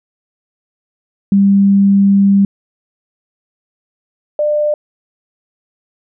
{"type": "tone pair in turn", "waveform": "sine", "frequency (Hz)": [198.1, 597.4], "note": ["G3", "D5"], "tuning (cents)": [18, 29], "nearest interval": "octave + perfect fifth", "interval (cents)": 1911, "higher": "second", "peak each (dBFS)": [-6, -11], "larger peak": "first", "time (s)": [[1.32, 2.45], [4.39, 4.74]], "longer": "first", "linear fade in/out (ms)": 2, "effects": []}